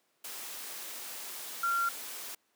sine tone in noise, 1378 Hz, F6, 24 cents flat, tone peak -27 dBFS, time 1.63-1.89 s, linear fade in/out 5 ms, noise white, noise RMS -42 dBFS, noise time 0.24-2.35 s, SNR +12 dB, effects pink hiss -73 dBFS RMS until 2.55 s + high-pass 300 Hz 12 dB/octave

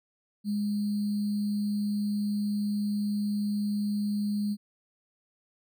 sine tone with sample-and-hold, 206.3 Hz, G#3, 11 cents flat, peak -26 dBFS, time 0.44-4.57 s, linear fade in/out 50 ms, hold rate 4410 Hz, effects none

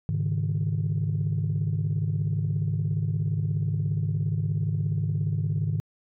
sine chord, Ab suspended fourth, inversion none, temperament equal, 103.83 / 138.59 / 155.56 Hz, Ab2 / Db3 / Eb3, 0 / 0 / 0 cents, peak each -26 / -29 / -26 dBFS, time 0.09-5.8 s, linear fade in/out 0 ms, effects tanh soft clip ceiling -18 dBFS

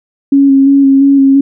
sine tone with vibrato, 274.6 Hz, C#4, 16 cents flat, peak -3 dBFS, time 0.32-1.41 s, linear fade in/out 5 ms, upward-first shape square, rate 2.9 Hz, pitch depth 18 cents each way, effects none

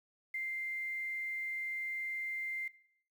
sine tone with quantisation, 2093 Hz, C7, in tune, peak -35 dBFS, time 0.34-2.68 s, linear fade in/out 5 ms, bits 10, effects noise-tail reverb RT60 0.7 s tail -20 dB re dry

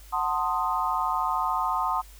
sine chord, F# diminished seventh, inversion none, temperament equal with one note detuned, 740 / 892.8 / 1046.5 / 1244.5 Hz, F#5 / A5 / C6 / Eb6, 0 / +25 / 0 / 0 cents, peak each -31 / -29 / -28 / -29 dBFS, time 0.12-2.02 s, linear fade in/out 20 ms, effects added 50 Hz sine -46 dBFS peak until 2.19 s + white hiss -53 dBFS RMS until 2.19 s

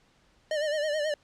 square tone with vibrato, 604 Hz, D5, 48 cents sharp, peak -27 dBFS, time 0.51-1.14 s, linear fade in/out 2 ms, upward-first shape sine, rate 9.3 Hz, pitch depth 70 cents each way, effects pink hiss -64 dBFS RMS until 1.23 s + low-pass 6000 Hz 12 dB/octave

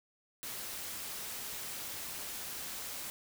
white noise with amplitude modulation, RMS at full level -40 dBFS, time 0.43-3.1 s, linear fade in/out 0 ms, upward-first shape sine, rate 215 Hz, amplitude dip 40%, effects none

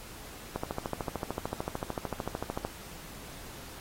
click train, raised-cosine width 1 ms, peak -18 dBFS, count 29, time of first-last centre 0.56-2.65 s, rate 13.4 Hz, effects pink hiss -47 dBFS RMS until 3.8 s + AAC 48 kbps

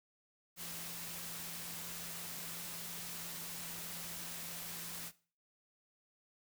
sine tone in noise, 170 Hz, F3, 46 cents flat, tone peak -55 dBFS, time 0.56-5.12 s, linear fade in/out 50 ms, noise white, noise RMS -45 dBFS, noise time 0.56-5.12 s, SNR -13 dB, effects noise-tail reverb RT60 0.4 s tail -18 dB re dry

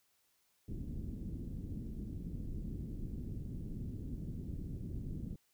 pink low-pass noise, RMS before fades -42 dBFS, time 0.68-5.36 s, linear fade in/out 5 ms, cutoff 290 Hz, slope 24 dB/octave, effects white hiss -75 dBFS RMS until 5.53 s

